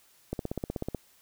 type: click train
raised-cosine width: 2 ms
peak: -18 dBFS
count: 11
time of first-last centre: 0.33-0.947 s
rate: 16.2 Hz
effects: white hiss -62 dBFS RMS until 1.21 s